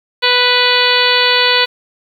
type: harmonic tone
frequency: 493.9 Hz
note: B4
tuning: in tune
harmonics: 1 / 2 / 3 / 4 / 5 / 6 / 7 / 8 / 9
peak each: -18 / -18 / -18 / -18 / -18 / -18 / -18 / -18 / -18 dBFS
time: 0.22-1.66 s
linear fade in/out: 20 ms
effects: 7-bit